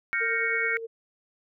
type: chord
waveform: sine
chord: G half-diminished seventh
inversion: third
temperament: equal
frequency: 1396.9 / 1568 / 1864.7 / 2217 Hz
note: F6 / G6 / Bb6 / Db7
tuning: 0 / 0 / 0 / 0 cents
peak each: -32 / -32 / -30 / -27 dBFS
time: 0.13-0.77 s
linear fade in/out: 0 ms
type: tone with tremolo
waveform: sine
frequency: 454.8 Hz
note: A#4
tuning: 43 cents flat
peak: -30 dBFS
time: 0.2-0.87 s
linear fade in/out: 20 ms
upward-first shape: triangle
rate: 9.5 Hz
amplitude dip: 55%
effects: none